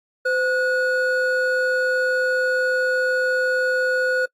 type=tone pair together; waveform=triangle; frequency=513 / 1459 Hz; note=C5 / F#6; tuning=-34 / -25 cents; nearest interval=octave + tritone; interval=1809 cents; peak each=-19 dBFS; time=0.25-4.26 s; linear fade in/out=10 ms; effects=noise-tail reverb RT60 0.1 s tail -26 dB re dry + AAC 64 kbps